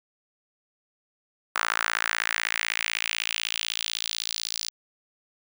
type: tone with high-pass filter sweep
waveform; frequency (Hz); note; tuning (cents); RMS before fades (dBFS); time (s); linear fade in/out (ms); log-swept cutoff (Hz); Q
sawtooth; 56; A1; +31; -29; 1.55-4.7; 10; 1300 to 4800; 2.5
effects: none